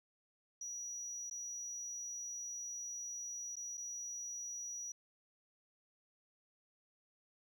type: tone with dropouts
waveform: sine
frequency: 5820 Hz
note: F#8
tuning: 29 cents flat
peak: -40 dBFS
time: 0.61-4.92 s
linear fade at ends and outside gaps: 5 ms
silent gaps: 1.299-1.31 / 3.556-3.566 / 3.773-3.777 s
effects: tanh soft clip ceiling -40 dBFS + 13-bit